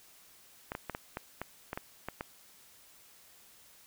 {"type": "clicks", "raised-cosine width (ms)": 0.5, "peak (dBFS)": -21, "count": 10, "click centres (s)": [0.719, 0.751, 0.897, 0.949, 1.171, 1.416, 1.731, 1.775, 2.086, 2.209], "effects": ["white hiss -59 dBFS RMS until 3.86 s"]}